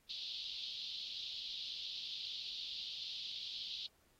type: band-pass noise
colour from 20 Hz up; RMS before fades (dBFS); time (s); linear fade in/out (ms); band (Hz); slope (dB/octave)
pink; -45; 0.09-3.87; 10; 3300 to 4400; 48
effects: pink hiss -73 dBFS RMS until 4.19 s + AAC 48 kbps